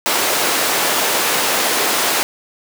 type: high-pass noise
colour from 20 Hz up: pink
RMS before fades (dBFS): -17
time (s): 0.06-2.23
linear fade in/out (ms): 0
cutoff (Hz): 440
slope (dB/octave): 12
effects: none